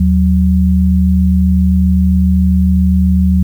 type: tone pair together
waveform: sine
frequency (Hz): 77.78 / 185.29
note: D#2 / F#3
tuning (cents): 0 / +3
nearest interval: octave + minor third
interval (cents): 1503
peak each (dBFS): -10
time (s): 0-3.43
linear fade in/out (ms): 5
effects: 7-bit